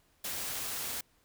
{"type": "noise", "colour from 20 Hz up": "white", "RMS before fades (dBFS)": -37, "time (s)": [0.24, 1.01], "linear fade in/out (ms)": 5, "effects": ["pink hiss -69 dBFS RMS until 1.24 s"]}